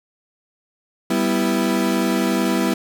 35% pulse chord, E minor, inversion first, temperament equal, 196 / 246.9 / 329.6 Hz, G3 / B3 / E4, 0 / 0 / 0 cents, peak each -20 dBFS, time 1.1-2.74 s, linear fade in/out 5 ms, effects none

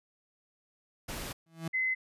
pink noise, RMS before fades -39 dBFS, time 1.08-1.33 s, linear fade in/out 10 ms
35% pulse tone with exponential growth, 163.7 Hz, E3, 12 cents flat, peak -29 dBFS, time 1.46-1.68 s, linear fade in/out 5 ms, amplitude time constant 47 ms
sine tone, 2044 Hz, C7, 41 cents flat, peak -27 dBFS, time 1.73-1.95 s, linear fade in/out 20 ms
effects resampled to 32000 Hz

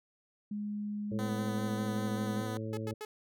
sine tone, 207.7 Hz, G#3, in tune, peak -34 dBFS, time 0.51-2.42 s, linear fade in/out 5 ms
harmonic tone, 110 Hz, A2, in tune, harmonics 1 / 2 / 3 / 4 / 5, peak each -38 / -41 / -43 / -44 / -45 dBFS, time 1.11-2.94 s, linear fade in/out 10 ms
10% pulse tone with vibrato, 251.6 Hz, B3, 32 cents sharp, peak -31 dBFS, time 1.19-2.57 s, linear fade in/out 0 ms, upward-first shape square, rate 5.1 Hz, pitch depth 16 cents each way
sawtooth tone bursts, 427.4 Hz, G#4, 50 cents sharp, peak -35 dBFS, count 3, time 2.73-3.05 s, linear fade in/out 2 ms, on 42 ms, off 97 ms
effects none

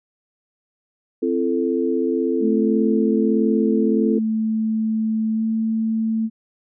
sine chord, A minor, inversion first, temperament equal with one note detuned, 261.6 / 337.9 / 440 Hz, C4 / E4 / A4, 0 / +43 / 0 cents, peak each -22 dBFS, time 1.22-4.19 s, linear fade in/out 10 ms
sine tone with pitch glide, 220 to 222.4 Hz, A3 to A3, 0 to +19 cents, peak -18 dBFS, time 2.4-6.3 s, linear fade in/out 50 ms, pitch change +19 cents, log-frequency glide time 5.35-5.42 s
effects none

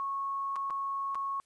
sine tone with dropouts, 1100 Hz, C#6, 14 cents flat, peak -31 dBFS, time 0-1.4 s, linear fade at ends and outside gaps 0 ms, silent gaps 0.558-0.563 / 0.7-0.706 / 1.147-1.154 s, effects white hiss -72 dBFS RMS until 1.45 s + resampled to 24000 Hz

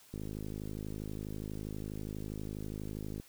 click train, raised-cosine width 3 ms, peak -28 dBFS, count 161, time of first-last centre 0.14-3.199 s, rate 52.3 Hz, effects white hiss -60 dBFS RMS until 3.28 s

